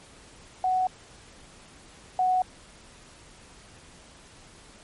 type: tone pair in turn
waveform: sine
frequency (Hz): 743 / 739.5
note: F#5 / F#5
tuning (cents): +7 / -1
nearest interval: unison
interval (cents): 8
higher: first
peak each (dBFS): -21 / -20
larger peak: second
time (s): 0.64-0.87 / 2.19-2.42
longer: neither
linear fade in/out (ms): 2
effects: pink hiss -51 dBFS RMS until 4.83 s + MP3 48 kbps